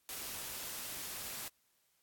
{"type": "noise", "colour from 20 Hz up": "white", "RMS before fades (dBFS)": -43, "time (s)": [0.09, 1.48], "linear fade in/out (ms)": 0, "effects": ["white hiss -75 dBFS RMS until 2.02 s", "AAC 64 kbps"]}